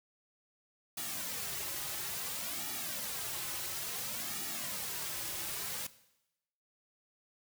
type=noise with flanger; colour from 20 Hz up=white; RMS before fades=-39 dBFS; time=0.97-5.87 s; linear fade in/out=5 ms; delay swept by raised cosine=1.9 to 4.4 ms; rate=0.58 Hz; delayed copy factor=-0.8; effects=noise-tail reverb RT60 0.9 s tail -17 dB re dry